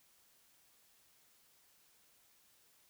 silence, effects white hiss -69 dBFS RMS until 2.89 s

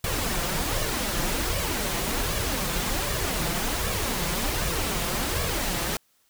pink noise with flanger, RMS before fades -27 dBFS, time 0.04-5.97 s, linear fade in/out 2 ms, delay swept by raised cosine 1.7 to 5.9 ms, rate 1.3 Hz, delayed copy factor +0.55, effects white hiss -66 dBFS RMS until 6.29 s

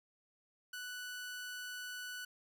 sawtooth tone, 1484 Hz, F#6, 5 cents sharp, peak -39 dBFS, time 0.73-2.25 s, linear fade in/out 5 ms, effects none

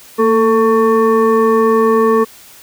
sine tone with frequency modulation, 444.6 Hz, A4, 18 cents sharp, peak -8 dBFS, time 0.18-2.25 s, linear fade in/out 20 ms, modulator 673 Hz, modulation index 0.97, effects white hiss -40 dBFS RMS until 2.62 s

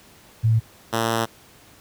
sine / 5% pulse tone pair in turn, 112 / 113.96 Hz, A2 / A#2, +31 / -39 cents, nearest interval unison, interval 30 cents, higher second, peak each -14 / -9 dBFS, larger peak second, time 0.43-0.6 / 0.92-1.26 s, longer second, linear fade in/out 20 ms, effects pink hiss -50 dBFS RMS until 1.8 s + high-pass 60 Hz 12 dB/octave

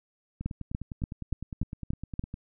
two click trains, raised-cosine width 5 ms, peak -17 / -24 dBFS, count 7 / 20, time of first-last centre 0.46-2.194 / 0.41-2.341 s, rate 3.46 / 9.84 Hz, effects none

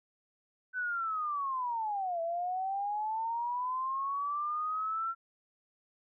sine linear two-way sweep, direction down then up, 1521 to 659.3 to 1360 Hz, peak -31 dBFS, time 0.73-5.15 s, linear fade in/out 50 ms, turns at 2.21 s, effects none

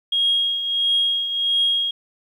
sine tone with tremolo, 3271 Hz, G#7, 27 cents flat, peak -14 dBFS, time 0.12-1.91 s, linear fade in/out 5 ms, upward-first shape triangle, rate 1.5 Hz, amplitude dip 65%, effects tanh soft clip ceiling -10 dBFS + 9-bit

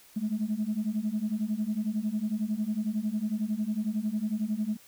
sine beating tone pair, 207.7 / 218.7 Hz, G#3 / A3, 0 / -10 cents, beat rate 11 Hz, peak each -30 / -29 dBFS, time 0.16-4.77 s, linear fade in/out 10 ms, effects tanh soft clip ceiling -21 dBFS + white hiss -56 dBFS RMS until 4.87 s

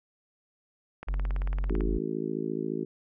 click train, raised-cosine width 0.5 ms, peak -24 dBFS, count 15, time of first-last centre 1.03-1.808 s, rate 18 Hz
triangle tone, 46.32 Hz, F#1, 3 cents sharp, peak -24 dBFS, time 1.07-1.99 s, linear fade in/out 20 ms
harmonic tone, 54.4 Hz, A1, 19 cents flat, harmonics 3 / 4 / 5 / 6 / 7 / 8, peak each -38 / -37 / -36 / -35 / -34 / -40 dBFS, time 1.69-2.85 s, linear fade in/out 10 ms
effects none

